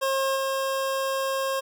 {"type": "tone with level steps", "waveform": "25% pulse", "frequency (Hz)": 537, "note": "C5", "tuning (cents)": 45, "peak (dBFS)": [-19, -21], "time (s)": [0.01, 1.61], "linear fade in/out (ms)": 20, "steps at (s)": 0.35, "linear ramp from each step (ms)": 20, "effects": []}